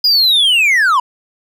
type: linear sweep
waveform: triangle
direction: down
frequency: 4978 to 943 Hz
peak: -7 dBFS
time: 0.04-1 s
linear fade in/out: 5 ms
effects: none